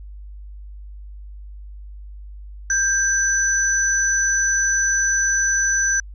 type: tone pair together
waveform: sine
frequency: 1583 / 5980 Hz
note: G6 / F#8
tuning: +17 / +17 cents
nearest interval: octave + major seventh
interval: 2300 cents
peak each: -19 dBFS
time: 2.7-6 s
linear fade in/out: 2 ms
effects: added 50 Hz sine -34 dBFS peak until 6.14 s